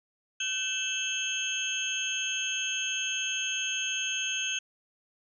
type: tone cluster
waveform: sine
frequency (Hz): 1527 / 2635 / 3066 / 3287 / 6430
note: G6 / E7 / G7 / G#7 / G8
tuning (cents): -46 / -1 / -39 / -19 / +43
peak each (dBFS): -39 / -33 / -35 / -38 / -34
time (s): 0.4-4.59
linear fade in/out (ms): 5
effects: none